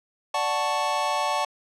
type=chord; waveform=square; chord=D major seventh; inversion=none; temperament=equal; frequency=587.3 / 740 / 880 / 1108.7 Hz; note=D5 / F#5 / A5 / C#6; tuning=0 / 0 / 0 / 0 cents; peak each=-31 / -30 / -28 / -29 dBFS; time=0.34-1.45 s; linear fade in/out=5 ms; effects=low-pass 8000 Hz 12 dB/octave